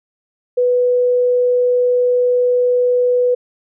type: tone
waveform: sine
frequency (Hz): 493.9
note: B4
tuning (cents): 0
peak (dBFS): -11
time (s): 0.57-3.35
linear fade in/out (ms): 10
effects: none